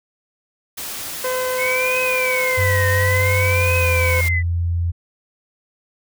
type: noise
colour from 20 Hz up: white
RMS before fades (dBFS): -29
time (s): 0.77-4.29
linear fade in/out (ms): 10
type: harmonic tone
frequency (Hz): 510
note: C5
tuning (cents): -44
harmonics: 1 / 2 / 3 / 4 / 5 / 6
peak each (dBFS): -21 / -27 / -31 / -33 / -40 / -42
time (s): 1.24-4.21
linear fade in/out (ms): 5
type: tone with vibrato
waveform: sine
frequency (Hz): 2156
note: C#7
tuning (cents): -49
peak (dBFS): -19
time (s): 1.57-4.43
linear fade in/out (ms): 50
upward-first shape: triangle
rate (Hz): 0.57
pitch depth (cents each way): 290
type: tone with pitch glide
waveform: sine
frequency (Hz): 95 to 85.62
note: F#2 to F2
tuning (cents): +46 to -34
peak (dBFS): -17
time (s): 2.57-4.92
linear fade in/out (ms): 20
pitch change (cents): -180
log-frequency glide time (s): 3.41-3.85
effects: none